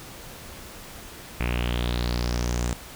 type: tone with low-pass filter sweep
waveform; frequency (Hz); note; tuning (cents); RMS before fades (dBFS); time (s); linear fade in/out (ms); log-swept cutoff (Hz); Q
sawtooth; 59.9; A#1; +48; -26; 1.4-2.73; 0; 2400 to 7800; 4.6
effects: pink hiss -42 dBFS RMS until 2.95 s